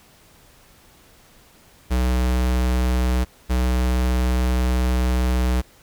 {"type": "tone pair in turn", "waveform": "square", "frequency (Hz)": [62.4, 62.4], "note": ["B1", "B1"], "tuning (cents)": [19, 19], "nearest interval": "unison", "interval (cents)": 0, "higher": "neither", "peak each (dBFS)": -18, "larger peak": "neither", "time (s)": [[1.9, 3.25], [3.49, 5.62]], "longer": "second", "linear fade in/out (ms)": 20, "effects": ["pink hiss -52 dBFS RMS until 5.82 s"]}